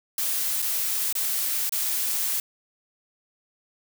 blue noise with dropouts, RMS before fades -26 dBFS, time 0.18-2.4 s, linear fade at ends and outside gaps 2 ms, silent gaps 0.62-0.624 / 1.127-1.152 / 1.694-1.722 s, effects none

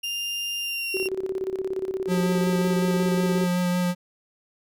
35% pulse tone with pitch glide, 2800 to 2752 Hz, F7 to F7, +4 to -26 cents, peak -25 dBFS, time 0.03-1.08 s, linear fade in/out 10 ms, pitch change -30 cents, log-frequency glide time 0.59-0.89 s
sine tone with tremolo, 379.2 Hz, F#4, 43 cents sharp, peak -23 dBFS, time 0.94-3.47 s, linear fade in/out 5 ms, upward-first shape square, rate 17 Hz, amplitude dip 70%
square tone with vibrato, 178.6 Hz, F3, 39 cents sharp, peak -22 dBFS, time 2.07-3.95 s, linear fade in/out 50 ms, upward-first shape sine, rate 5.4 Hz, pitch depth 12 cents each way
effects none

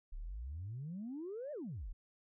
sine exponential two-way sweep, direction up then down, 31.57 to 620 to 31.57 Hz, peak -40 dBFS, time 0.12-1.93 s, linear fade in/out 10 ms, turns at 1.52 s, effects tanh soft clip ceiling -37 dBFS

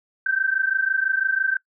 sine tone pair together, 1542 / 1568 Hz, G6 / G6, -29 / 0 cents, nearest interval unison, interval 29 cents, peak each -22 dBFS, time 0.26-1.57 s, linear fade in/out 5 ms, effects noise-tail reverb RT60 0.1 s tail -21 dB re dry

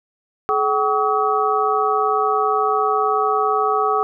sine tone cluster, 425.7 / 765 / 1136 / 1274 Hz, G#4 / G5 / C#6 / D#6, +43 / -42 / +42 / +41 cents, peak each -21 dBFS, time 0.49-4.03 s, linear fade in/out 0 ms, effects none

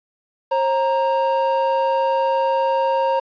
triangle tone pair together, 536 / 932.3 Hz, C5 / A#5, +42 / 0 cents, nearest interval minor seventh, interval 958 cents, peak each -17 dBFS, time 0.51-3.2 s, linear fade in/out 10 ms, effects resampled to 11025 Hz + 8-bit

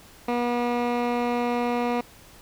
15% pulse tone with low-pass filter, 241.4 Hz, B3, 39 cents flat, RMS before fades -25 dBFS, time 0.28-2.01 s, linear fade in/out 5 ms, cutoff 2500 Hz, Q 0.72, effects pink hiss -50 dBFS RMS until 2.41 s

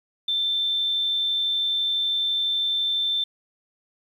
sine tone, 3554 Hz, A7, 17 cents sharp, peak -21 dBFS, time 0.28-3.24 s, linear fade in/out 5 ms, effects 9-bit

